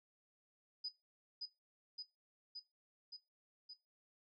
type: tone with echo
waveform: sine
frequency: 4978 Hz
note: D#8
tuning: in tune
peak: -39 dBFS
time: 0.84-0.89 s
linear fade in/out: 10 ms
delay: 570 ms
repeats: 5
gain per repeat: -2 dB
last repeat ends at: 3.74 s
effects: noise-tail reverb RT60 0.2 s tail -18 dB re dry